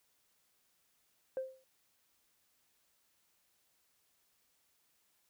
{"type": "tone with exponential decay", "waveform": "sine", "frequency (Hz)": 524, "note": "C5", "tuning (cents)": 2, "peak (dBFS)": -30, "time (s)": [1.37, 1.64], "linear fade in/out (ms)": 1, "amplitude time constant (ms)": 57, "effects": ["tanh soft clip ceiling -31 dBFS", "white hiss -75 dBFS RMS until 5.29 s"]}